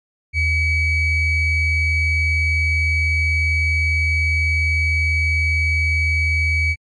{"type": "ring-modulated tone", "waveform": "triangle", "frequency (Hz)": 1100, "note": "C#6", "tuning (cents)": -14, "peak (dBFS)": -10, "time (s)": [0.33, 6.76], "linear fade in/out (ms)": 50, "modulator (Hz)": 1180, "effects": ["MP3 48 kbps"]}